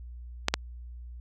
clicks, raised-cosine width 0.2 ms, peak -5 dBFS, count 2, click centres 0.484 / 0.54 s, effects added 60 Hz sine -40 dBFS peak until 1.2 s

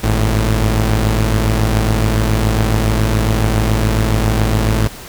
sawtooth tone pair together, 51.41 / 110 Hz, G#1 / A2, -17 / 0 cents, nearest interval octave + minor second, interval 1317 cents, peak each -11 dBFS, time 0.03-4.88 s, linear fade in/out 10 ms, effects pink hiss -33 dBFS RMS until 5.08 s

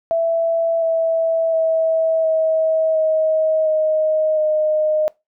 sine tone with pitch steps, 663 / 655 / 647.1 / 639.3 / 631.6 / 624 / 616.5 Hz, E5 / E5 / E5 / D#5 / D#5 / D#5 / D#5, +10 / -11 / -32 / +47 / +26 / +5 / -16 cents, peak -14 dBFS, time 0.11-5.08 s, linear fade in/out 0 ms, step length 710 ms, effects noise-tail reverb RT60 0.2 s tail -22 dB re dry

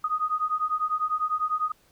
sine beating tone pair, 1239 / 1249 Hz, D#6 / D#6, -8 / +6 cents, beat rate 10 Hz, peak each -27 dBFS, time 0.04-1.72 s, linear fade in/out 5 ms, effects pink hiss -62 dBFS RMS until 1.91 s

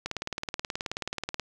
click train, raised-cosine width 0.2 ms, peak -14 dBFS, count 26, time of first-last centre 0.06-1.397 s, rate 18.7 Hz, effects none

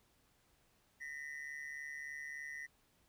triangle ring-modulated tone, 1915 Hz, A#6, 46 cents sharp, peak -39 dBFS, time 1-2.67 s, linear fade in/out 20 ms, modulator 71.7 Hz, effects pink hiss -73 dBFS RMS until 3.08 s

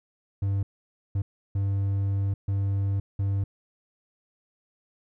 triangle tone bursts at uneven times, 98.7 Hz, G2, 12 cents sharp, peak -21 dBFS, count 5, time 0.42-0.63 / 1.15-1.22 / 1.55-2.34 / 2.48-3 / 3.19-3.44 s, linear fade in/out 5 ms, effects none

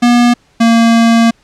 square tone pair in turn, 240.9 / 230 Hz, B3 / A#3, -43 / -23 cents, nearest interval minor second, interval 80 cents, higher first, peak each -6 dBFS, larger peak neither, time 0.02-0.34 / 0.6-1.31 s, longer second, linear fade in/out 10 ms, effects pink hiss -51 dBFS RMS until 1.43 s + low-pass 7000 Hz 12 dB/octave

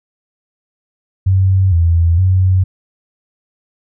sine tone with pitch steps, 95 / 84.1 / 93.2 Hz, F#2 / E2 / F#2, +46 / +35 / +13 cents, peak -8 dBFS, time 1.26-2.64 s, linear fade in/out 10 ms, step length 460 ms, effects none

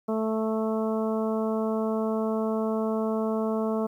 harmonic tone, 220 Hz, A3, in tune, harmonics 1 / 2 / 3 / 4 / 5 / 6, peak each -27 / -29 / -32 / -39 / -38 / -42 dBFS, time 0.08-3.87 s, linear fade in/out 10 ms, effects 10-bit

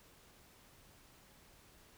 silence, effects pink hiss -63 dBFS RMS until 1.97 s

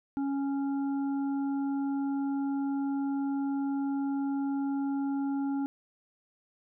harmonic tone, 277 Hz, C#4, 1 cent flat, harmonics 1 / 3 / 5, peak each -28 / -41 / -50 dBFS, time 0.17-5.66 s, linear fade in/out 0 ms, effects none

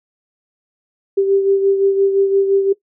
sine beating tone pair, 392 / 397.8 Hz, G4 / G4, 0 / +25 cents, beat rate 5.8 Hz, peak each -12 / -21 dBFS, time 1.17-2.73 s, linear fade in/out 10 ms, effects noise-tail reverb RT60 0.1 s tail -18 dB re dry

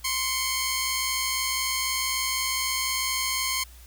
10% pulse tone pair together, 1046.5 / 2217 Hz, C6 / C#7, 0 / 0 cents, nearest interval octave + minor second, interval 1300 cents, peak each -19 dBFS, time 0.04-3.64 s, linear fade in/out 10 ms, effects added 60 Hz sine -46 dBFS peak until 3.86 s + white hiss -53 dBFS RMS until 3.86 s

